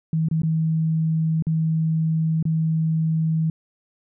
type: tone with dropouts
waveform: sine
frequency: 160.2 Hz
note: E3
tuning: 49 cents flat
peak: -18 dBFS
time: 0.13-3.5 s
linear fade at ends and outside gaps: 2 ms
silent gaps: 0.286-0.312 / 0.419-0.433 / 1.424-1.468 / 2.427-2.453 s
effects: none